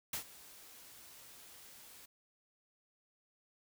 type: noise with ADSR envelope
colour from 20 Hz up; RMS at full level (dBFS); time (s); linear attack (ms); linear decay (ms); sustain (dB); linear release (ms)
white; -37; 0.13-2.06; 4; 99; -19; 9
effects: none